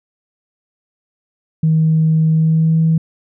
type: tone with pitch glide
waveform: sine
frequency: 158.9 to 161.58 Hz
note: D#3 to E3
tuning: +37 to -34 cents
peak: -9 dBFS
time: 1.63-2.98 s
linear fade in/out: 5 ms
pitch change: +29 cents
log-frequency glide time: 2.31-2.79 s
effects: tanh soft clip ceiling -5 dBFS